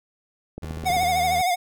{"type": "click train", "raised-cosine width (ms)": 2, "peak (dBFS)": -20, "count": 8, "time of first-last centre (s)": [0.58, 1.032], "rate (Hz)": 15.5}
{"type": "tone", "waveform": "25% pulse", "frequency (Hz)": 80, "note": "D#2", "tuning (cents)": 49, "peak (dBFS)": -28, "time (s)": [0.62, 1.42], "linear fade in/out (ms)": 10}
{"type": "tone with vibrato", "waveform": "square", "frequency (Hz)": 723, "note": "F#5", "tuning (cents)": -40, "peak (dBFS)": -20, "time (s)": [0.85, 1.56], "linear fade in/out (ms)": 20, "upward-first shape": "triangle", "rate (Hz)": 13, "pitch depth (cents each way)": 80}
{"effects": []}